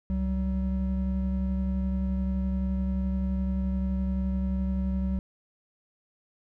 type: tone pair together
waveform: triangle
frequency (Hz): 67.1 / 189.68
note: C2 / F#3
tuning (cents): +44 / +43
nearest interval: octave + tritone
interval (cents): 1799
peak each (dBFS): -26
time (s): 0.1-5.19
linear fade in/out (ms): 0
effects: none